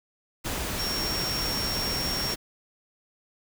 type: tone in noise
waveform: sine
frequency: 5530 Hz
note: F8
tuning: 18 cents flat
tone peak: -29 dBFS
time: 0.78-2.35 s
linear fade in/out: 20 ms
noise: pink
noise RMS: -31 dBFS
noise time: 0.44-2.36 s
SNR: -1 dB
effects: none